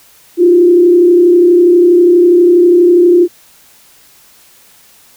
sine tone with frequency modulation, 350.8 Hz, F4, 8 cents sharp, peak -3 dBFS, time 0.37-3.28 s, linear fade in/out 50 ms, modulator 32.3 Hz, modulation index 0.52, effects white hiss -44 dBFS RMS until 5.16 s

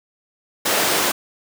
pink high-pass noise, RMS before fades -19 dBFS, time 0.65-1.12 s, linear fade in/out 10 ms, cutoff 340 Hz, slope 12 dB/octave, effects none

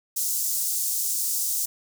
pink high-pass noise, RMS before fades -26 dBFS, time 0.16-1.66 s, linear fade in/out 10 ms, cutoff 6300 Hz, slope 24 dB/octave, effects none

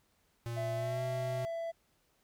square tone with pitch glide, 117.4 to 125.1 Hz, A#2 to B2, +13 to +23 cents, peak -37 dBFS, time 0.46-1.45 s, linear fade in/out 0 ms, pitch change +110 cents, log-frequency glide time 0.75-1.02 s
triangle tone, 666 Hz, E5, 18 cents sharp, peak -33 dBFS, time 0.56-1.72 s, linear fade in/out 20 ms
effects pink hiss -73 dBFS RMS until 2.23 s

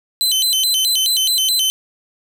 sawtooth tone with vibrato, 3520 Hz, A7, in tune, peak -11 dBFS, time 0.21-1.7 s, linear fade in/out 0 ms, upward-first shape square, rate 4.7 Hz, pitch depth 240 cents each way, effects none

